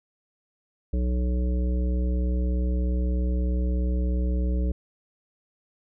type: harmonic tone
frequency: 61.6 Hz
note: B1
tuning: 4 cents flat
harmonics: 1 / 3 / 5 / 7 / 9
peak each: -22 / -32 / -36 / -39 / -41 dBFS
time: 0.93-4.72 s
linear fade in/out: 5 ms
effects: none